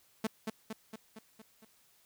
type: tone with echo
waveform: sawtooth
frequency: 220 Hz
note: A3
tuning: in tune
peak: -26 dBFS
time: 0.24-0.27 s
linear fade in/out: 5 ms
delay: 230 ms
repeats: 6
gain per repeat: -4 dB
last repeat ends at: 1.65 s
effects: white hiss -67 dBFS RMS until 2.05 s